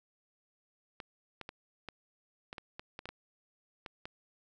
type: clicks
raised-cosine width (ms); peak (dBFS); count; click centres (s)
0.3; -26; 12; 1.002 / 1.413 / 1.491 / 1.887 / 2.529 / 2.582 / 2.795 / 2.991 / 3.056 / 3.09 / 3.862 / 4.055
effects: none